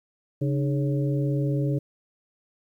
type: harmonic tone with a mistuned harmonic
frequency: 138.59 Hz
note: C#3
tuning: in tune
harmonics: 1 / 2 / 3 / 4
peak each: -23 / -29 / -33 / -35 dBFS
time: 0.41-1.79 s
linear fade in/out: 10 ms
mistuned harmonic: 2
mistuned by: +140 cents
effects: 10-bit